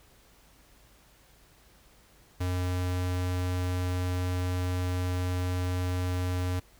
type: tone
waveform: square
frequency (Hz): 90.4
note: F#2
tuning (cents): -40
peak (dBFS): -28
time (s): 2.4-6.6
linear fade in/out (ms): 10
effects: added 50 Hz sine -62 dBFS peak until 6.79 s + pink hiss -60 dBFS RMS until 6.79 s